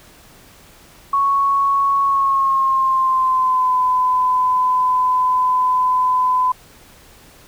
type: tone with pitch glide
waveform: sine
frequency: 1108 to 1010.2 Hz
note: C#6 to B5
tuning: -1 to +39 cents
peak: -13 dBFS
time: 1.13-6.52 s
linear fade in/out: 5 ms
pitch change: -160 cents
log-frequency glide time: 2.03-3.75 s
effects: pink hiss -46 dBFS RMS until 7.47 s